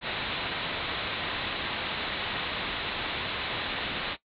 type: low-pass noise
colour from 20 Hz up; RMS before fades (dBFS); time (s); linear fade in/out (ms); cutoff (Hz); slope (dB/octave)
white; -33; 0.01-4.17; 50; 4000; 96
effects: noise-tail reverb RT60 0.1 s tail -17 dB re dry